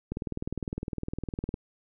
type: click train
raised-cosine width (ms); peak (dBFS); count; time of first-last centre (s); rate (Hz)
3; -19; 29; 0.12-1.541; 19.7
effects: none